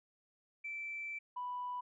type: tone pair in turn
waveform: sine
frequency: 2330 / 988.2 Hz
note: D7 / B5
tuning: -14 / +1 cents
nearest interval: octave + minor third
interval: 1485 cents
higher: first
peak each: -39 / -37 dBFS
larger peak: second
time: 0.64-1.19 / 1.36-1.81 s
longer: first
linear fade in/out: 10 ms
effects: tanh soft clip ceiling -33 dBFS

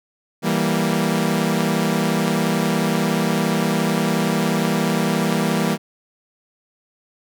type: chord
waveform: sawtooth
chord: E diminished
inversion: none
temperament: equal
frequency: 164.81 / 196 / 233.1 Hz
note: E3 / G3 / Bb3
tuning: 0 / 0 / 0 cents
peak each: -18 dBFS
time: 0.42-5.78 s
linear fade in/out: 50 ms
effects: none

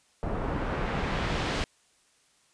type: noise with low-pass filter sweep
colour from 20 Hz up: pink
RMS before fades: -30 dBFS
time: 0.23-1.64 s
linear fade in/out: 0 ms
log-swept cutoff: 870 to 4700 Hz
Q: 0.76
effects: white hiss -65 dBFS RMS until 2.53 s + resampled to 22050 Hz

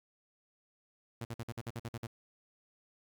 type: tone bursts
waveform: sawtooth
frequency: 116.54 Hz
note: A#2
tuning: in tune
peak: -34 dBFS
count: 10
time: 1.21-2.069 s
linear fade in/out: 5 ms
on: 40 ms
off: 51 ms
effects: 12-bit

